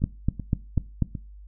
two click trains, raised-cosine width 5 ms, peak -19 / -9 dBFS, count 4 / 5, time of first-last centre 0.02-1.152 / 0.04-1.023 s, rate 2.65 / 4.07 Hz, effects noise-tail reverb RT60 0.3 s tail -19 dB re dry + added 50 Hz sine -42 dBFS peak until 1.47 s

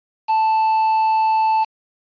triangle tone with quantisation, 880 Hz, A5, in tune, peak -12 dBFS, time 0.28-1.65 s, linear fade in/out 20 ms, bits 5, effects resampled to 11025 Hz

